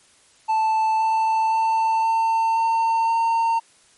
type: tone with pitch steps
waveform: triangle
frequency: 880 / 886.6 / 893.3 / 900 / 906.8 / 913.7 Hz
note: A5 / A5 / A5 / A5 / A#5 / A#5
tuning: 0 / +13 / +26 / +39 / -48 / -35 cents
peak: -15 dBFS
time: 0.48-3.6 s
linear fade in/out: 20 ms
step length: 520 ms
effects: white hiss -55 dBFS RMS until 3.97 s + MP3 48 kbps